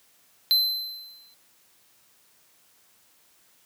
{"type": "tone with exponential decay", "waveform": "square", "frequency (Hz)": 4071, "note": "C8", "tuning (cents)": -48, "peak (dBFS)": -16, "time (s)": [0.51, 1.34], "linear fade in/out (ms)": 0, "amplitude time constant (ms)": 180, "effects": ["white hiss -61 dBFS RMS until 3.65 s", "high-pass 80 Hz 12 dB/octave"]}